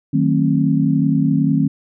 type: chord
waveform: sine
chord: D# diminished seventh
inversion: none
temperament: just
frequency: 155.56 / 186.68 / 224 / 268.8 Hz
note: D#3 / F#3 / A3 / C4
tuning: 0 / +16 / +31 / +47 cents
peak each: -17 / -21 / -20 / -17 dBFS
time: 0.13-1.68 s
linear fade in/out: 10 ms
effects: none